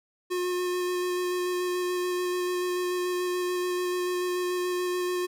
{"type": "tone with vibrato", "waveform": "square", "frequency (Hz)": 359.6, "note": "F#4", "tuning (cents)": -49, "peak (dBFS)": -27, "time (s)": [0.3, 5.27], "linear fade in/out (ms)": 20, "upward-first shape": "square", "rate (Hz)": 6.9, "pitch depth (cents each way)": 9, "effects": []}